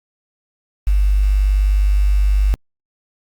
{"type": "tone with quantisation", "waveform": "sine", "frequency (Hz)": 49.58, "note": "G1", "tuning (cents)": 20, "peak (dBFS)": -11, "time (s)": [0.87, 2.54], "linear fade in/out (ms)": 0, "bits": 6, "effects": ["Opus 48 kbps"]}